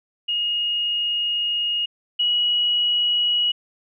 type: tone pair in turn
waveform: sine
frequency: 2866 / 2913 Hz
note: F7 / F#7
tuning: +44 / -28 cents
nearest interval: unison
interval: 28 cents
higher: second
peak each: -20 / -17 dBFS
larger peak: second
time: 0.28-1.86 / 2.19-3.52 s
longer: first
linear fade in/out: 10 ms
effects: none